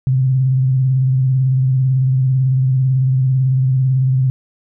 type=tone with vibrato; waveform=sine; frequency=130.81 Hz; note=C3; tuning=in tune; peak=-11 dBFS; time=0.07-4.3 s; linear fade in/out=0 ms; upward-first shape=square; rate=18 Hz; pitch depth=38 cents each way; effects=none